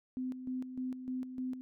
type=tone with tremolo; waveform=sine; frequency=255.8 Hz; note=C4; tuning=39 cents flat; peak=-34 dBFS; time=0.17-1.61 s; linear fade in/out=0 ms; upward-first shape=square; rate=3.3 Hz; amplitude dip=60%; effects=none